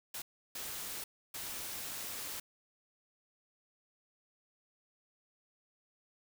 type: noise bursts at uneven times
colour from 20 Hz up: white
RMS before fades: -42 dBFS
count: 3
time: 0.14-0.22 / 0.55-1.04 / 1.34-2.4 s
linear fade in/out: 5 ms
effects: none